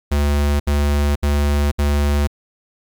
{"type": "tone bursts", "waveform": "square", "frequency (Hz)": 72.4, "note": "D2", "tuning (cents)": -24, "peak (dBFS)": -15, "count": 4, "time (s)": [0.11, 2.274], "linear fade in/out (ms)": 10, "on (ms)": 490, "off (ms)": 68, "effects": ["9-bit"]}